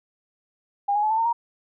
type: tone with pitch steps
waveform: sine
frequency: 808 / 832.6 / 858 / 884.2 / 911.2 / 938.9 Hz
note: G#5 / G#5 / A5 / A5 / A#5 / A#5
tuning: -48 / +4 / -44 / +8 / -40 / +12 cents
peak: -19 dBFS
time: 0.88-1.33 s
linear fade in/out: 10 ms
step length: 75 ms
effects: none